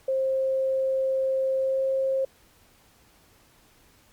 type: tone with pitch glide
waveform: sine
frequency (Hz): 530 to 533.4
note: C5 to C5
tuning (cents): +22 to +33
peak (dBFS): -22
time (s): 0.08-2.25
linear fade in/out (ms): 5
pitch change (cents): +11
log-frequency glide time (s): 1.59-1.83
effects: pink hiss -59 dBFS RMS until 4.12 s + Opus 48 kbps